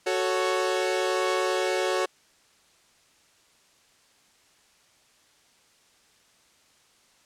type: chord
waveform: sawtooth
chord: F# minor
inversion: none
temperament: equal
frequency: 370 / 440 / 554.4 Hz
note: F#4 / A4 / C#5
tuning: 0 / 0 / 0 cents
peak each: -23 / -26 / -24 dBFS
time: 0.06-2.06 s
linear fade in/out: 10 ms
effects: white hiss -61 dBFS RMS until 7.25 s + low-pass 8000 Hz 12 dB/octave